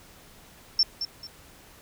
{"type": "tone with echo", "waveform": "sine", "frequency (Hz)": 5390, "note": "E8", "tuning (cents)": 38, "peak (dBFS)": -17, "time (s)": [0.79, 0.83], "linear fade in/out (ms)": 2, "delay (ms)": 220, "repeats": 2, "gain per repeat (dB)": -10, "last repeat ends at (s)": 1.27, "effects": ["pink hiss -52 dBFS RMS until 1.81 s"]}